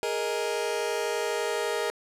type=chord; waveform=sawtooth; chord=Ab suspended second; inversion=none; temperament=just; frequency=415.3 / 467.2 / 623 Hz; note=Ab4 / Bb4 / Eb5; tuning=0 / +4 / +2 cents; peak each=-27 / -26 / -29 dBFS; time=0.03-1.9 s; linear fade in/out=0 ms; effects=low-pass 11000 Hz 12 dB/octave